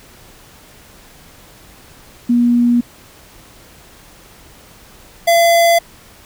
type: tone pair in turn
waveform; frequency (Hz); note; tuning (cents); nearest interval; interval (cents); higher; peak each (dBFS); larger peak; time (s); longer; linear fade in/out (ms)
sine / square; 240 / 678.8; B3 / F5; -49 / -49; octave + tritone; 1800; second; -9; neither; 2.29-2.81 / 5.27-5.79; neither; 10
effects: pink hiss -43 dBFS RMS until 6.25 s